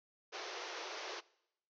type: band-pass noise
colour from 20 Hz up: pink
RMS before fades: -45 dBFS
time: 0.32-1.21 s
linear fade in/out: 20 ms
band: 340 to 6200 Hz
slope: 96 dB/octave
effects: noise-tail reverb RT60 0.8 s tail -22 dB re dry